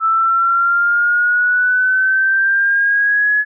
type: exponential sweep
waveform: sine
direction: up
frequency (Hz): 1316 to 1700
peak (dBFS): -11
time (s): 0-3.45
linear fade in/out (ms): 50
effects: none